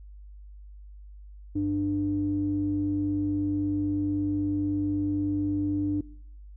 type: tone with low-pass filter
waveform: square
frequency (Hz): 99.1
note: G2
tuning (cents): +19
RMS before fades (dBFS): -27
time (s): 1.55-6.01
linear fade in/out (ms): 5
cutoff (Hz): 310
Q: 10
effects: noise-tail reverb RT60 0.7 s tail -23 dB re dry + added 50 Hz sine -43 dBFS peak until 6.56 s